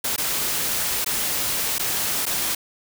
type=noise with dropouts; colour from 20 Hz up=white; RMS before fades=-24 dBFS; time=0.04-2.55 s; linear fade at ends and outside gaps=5 ms; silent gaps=0.163-0.179 / 1.046-1.061 / 1.784-1.794 / 2.255-2.264 s; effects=none